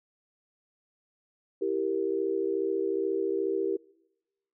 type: chord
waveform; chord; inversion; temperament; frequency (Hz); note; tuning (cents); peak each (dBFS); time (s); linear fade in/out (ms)
sine; E diminished; none; equal; 329.6 / 392 / 466.2; E4 / G4 / Bb4; 0 / 0 / 0; -33 / -28 / -32; 1.61-3.77; 10
effects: noise-tail reverb RT60 1.0 s tail -26 dB re dry